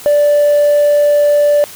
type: tone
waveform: triangle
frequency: 585 Hz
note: D5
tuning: 7 cents flat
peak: -4 dBFS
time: 0.06-1.64 s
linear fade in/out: 0 ms
effects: tanh soft clip ceiling -3 dBFS + white hiss -33 dBFS RMS until 1.75 s